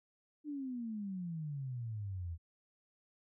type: exponential sweep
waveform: sine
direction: down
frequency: 304.9 to 80.6 Hz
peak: -38 dBFS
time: 0.44-2.38 s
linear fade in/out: 50 ms
effects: none